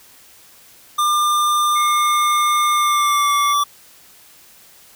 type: tone with pitch glide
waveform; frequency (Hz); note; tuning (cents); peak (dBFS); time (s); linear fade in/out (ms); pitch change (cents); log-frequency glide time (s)
square; 1198 to 1157.2; D6 to D6; +34 to -26; -15; 0.98-3.64; 10; -60; 2.73-3.33
type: tone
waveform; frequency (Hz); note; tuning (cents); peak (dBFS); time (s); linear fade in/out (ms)
sine; 2160; C#7; -45; -25; 1.75-3.54; 20
effects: white hiss -47 dBFS RMS until 4.95 s